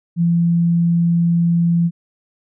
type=tone; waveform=sine; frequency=170 Hz; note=F3; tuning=46 cents flat; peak=-12 dBFS; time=0.16-1.91 s; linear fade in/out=50 ms; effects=none